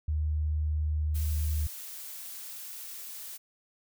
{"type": "tone with pitch glide", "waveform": "sine", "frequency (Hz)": [76.4, 75.83], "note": ["D#2", "D#2"], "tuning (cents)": [-31, -44], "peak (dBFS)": -26, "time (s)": [0.08, 1.67], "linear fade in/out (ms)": 5, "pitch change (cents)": -13, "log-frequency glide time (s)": [1.22, 1.37]}
{"type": "noise", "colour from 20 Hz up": "blue", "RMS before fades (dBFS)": -42, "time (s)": [1.14, 3.38], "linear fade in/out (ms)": 20}
{"effects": []}